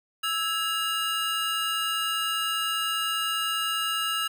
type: tone cluster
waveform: square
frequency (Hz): 1315 / 1655 / 2830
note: E6 / G#6 / F7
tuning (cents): -5 / -6 / +22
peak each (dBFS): -30 / -36 / -29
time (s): 0.23-4.28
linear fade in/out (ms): 10
effects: none